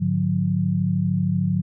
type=tone cluster; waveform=sine; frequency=104.1 / 148 / 181.1 Hz; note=G#2 / D3 / F#3; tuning=+5 / +14 / -37 cents; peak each=-25 / -24 / -21 dBFS; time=0-1.62 s; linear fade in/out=20 ms; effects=none